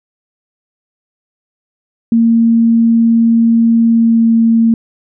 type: tone with pitch glide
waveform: sine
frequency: 229.7 to 228 Hz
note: A#3 to A#3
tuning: -25 to -38 cents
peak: -6 dBFS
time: 2.12-4.74 s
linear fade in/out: 2 ms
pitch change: -13 cents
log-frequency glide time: 3.9-4.3 s
effects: none